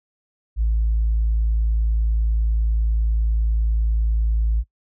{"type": "tone", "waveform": "sine", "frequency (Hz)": 55, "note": "A1", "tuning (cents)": 0, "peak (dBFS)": -15, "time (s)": [0.56, 4.64], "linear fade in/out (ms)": 50, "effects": ["noise-tail reverb RT60 0.1 s tail -22 dB re dry", "tanh soft clip ceiling -13 dBFS"]}